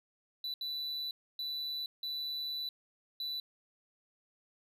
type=tone bursts at uneven times; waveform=triangle; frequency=3975 Hz; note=B7; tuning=10 cents sharp; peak=-34 dBFS; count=5; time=0.44-0.54 / 0.61-1.11 / 1.39-1.86 / 2.03-2.69 / 3.2-3.4 s; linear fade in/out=2 ms; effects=none